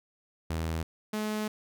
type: tone pair in turn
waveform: sawtooth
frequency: 81 / 213.6 Hz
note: E2 / G#3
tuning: -30 / +49 cents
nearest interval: octave + perfect fourth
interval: 1679 cents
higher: second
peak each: -26 dBFS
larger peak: neither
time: 0.5-0.83 / 1.13-1.48 s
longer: second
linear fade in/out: 5 ms
effects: none